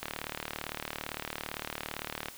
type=click train; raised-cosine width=0.3 ms; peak=-18 dBFS; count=86; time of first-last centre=0.03-2.285 s; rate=37.7 Hz; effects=white hiss -49 dBFS RMS until 2.37 s